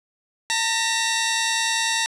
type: tone pair together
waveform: 10% pulse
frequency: 905 / 1920.2 Hz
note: A5 / B6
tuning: +48 / -49 cents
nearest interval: octave + minor second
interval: 1303 cents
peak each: -14 dBFS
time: 0.5-2.06 s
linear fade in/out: 0 ms
effects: resampled to 22050 Hz + 8-bit